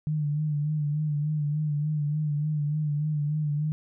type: tone with vibrato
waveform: sine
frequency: 149.9 Hz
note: D3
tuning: 36 cents sharp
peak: -24 dBFS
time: 0.07-3.72 s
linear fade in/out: 0 ms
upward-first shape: sine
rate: 3.4 Hz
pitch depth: 48 cents each way
effects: none